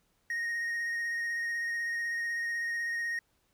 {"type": "tone with vibrato", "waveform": "triangle", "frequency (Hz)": 1864.7, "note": "A#6", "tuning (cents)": 0, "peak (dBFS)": -29, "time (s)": [0.3, 3.19], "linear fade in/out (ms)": 2, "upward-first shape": "square", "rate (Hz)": 16, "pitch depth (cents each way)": 10, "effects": ["pink hiss -73 dBFS RMS until 3.53 s"]}